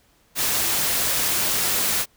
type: noise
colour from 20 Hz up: white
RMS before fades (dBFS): -22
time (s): 0.35-2.06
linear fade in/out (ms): 50
effects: pink hiss -60 dBFS RMS until 2.16 s